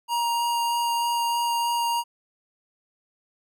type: tone with vibrato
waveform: square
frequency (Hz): 942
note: A#5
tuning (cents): +18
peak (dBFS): -23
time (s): 0.08-2.04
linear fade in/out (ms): 50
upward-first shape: sine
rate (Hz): 3.2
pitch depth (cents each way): 8
effects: none